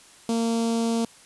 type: tone with notch filter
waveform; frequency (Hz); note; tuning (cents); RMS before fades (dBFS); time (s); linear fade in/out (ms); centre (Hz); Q
sawtooth; 229.6; A#3; -26; -24; 0.29-1.05; 2; 1800; 0.6
effects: white hiss -51 dBFS RMS until 1.25 s + resampled to 24000 Hz